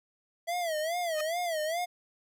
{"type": "tone with vibrato", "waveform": "square", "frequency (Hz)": 659.3, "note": "E5", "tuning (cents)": 0, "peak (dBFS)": -30, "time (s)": [0.47, 1.86], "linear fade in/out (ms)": 20, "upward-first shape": "sine", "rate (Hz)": 2.4, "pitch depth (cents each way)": 140}
{"type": "tone with exponential growth", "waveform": "15% pulse", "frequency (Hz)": 622.3, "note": "D#5", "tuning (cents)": 0, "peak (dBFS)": -23, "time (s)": [1.12, 1.21], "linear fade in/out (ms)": 5, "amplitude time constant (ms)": 18}
{"effects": []}